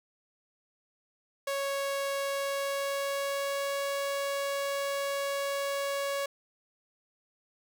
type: tone with pitch glide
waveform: sawtooth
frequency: 554.4 to 558.6 Hz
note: C#5 to C#5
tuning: 0 to +13 cents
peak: -26 dBFS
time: 1.47-6.26 s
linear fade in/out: 5 ms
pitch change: +13 cents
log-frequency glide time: 2.14-3.8 s
effects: none